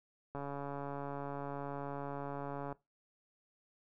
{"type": "click train", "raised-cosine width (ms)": 1, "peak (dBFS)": -28, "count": 336, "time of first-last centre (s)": [0.35, 2.726], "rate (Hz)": 141, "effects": ["noise-tail reverb RT60 0.2 s tail -19 dB re dry"]}